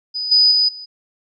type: tone with level steps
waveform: sine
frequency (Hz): 4978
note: D#8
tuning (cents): 0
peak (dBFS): -21 / -9 / -12 / -31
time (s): 0.14-0.86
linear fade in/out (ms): 20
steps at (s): 0.31 / 0.51 / 0.68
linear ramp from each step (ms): 10
effects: none